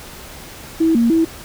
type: tone with pitch steps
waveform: sine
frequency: 325 / 232.8 / 326.6 Hz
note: E4 / A#3 / E4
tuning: -24 / -2 / -16 cents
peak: -11 dBFS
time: 0.8-1.25 s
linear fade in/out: 10 ms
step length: 150 ms
effects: pink hiss -36 dBFS RMS until 1.44 s